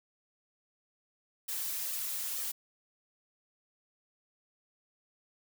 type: noise with flanger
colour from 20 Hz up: blue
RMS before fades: -36 dBFS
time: 1.48-2.52 s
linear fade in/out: 10 ms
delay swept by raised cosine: 1.6 to 5.1 ms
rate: 2.2 Hz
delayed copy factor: +0.75
effects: none